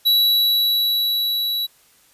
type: tone with level ramp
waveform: square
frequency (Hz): 3920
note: B7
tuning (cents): -14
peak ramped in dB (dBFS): -13 to -21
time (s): 0.05-1.67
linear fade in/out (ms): 20
effects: white hiss -55 dBFS RMS until 2.13 s + resampled to 32000 Hz